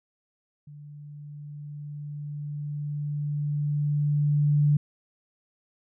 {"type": "tone with level ramp", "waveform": "sine", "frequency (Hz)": 146.83, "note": "D3", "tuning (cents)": 0, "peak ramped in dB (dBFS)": [-42, -17], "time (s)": [0.67, 4.77], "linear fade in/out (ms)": 5, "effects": []}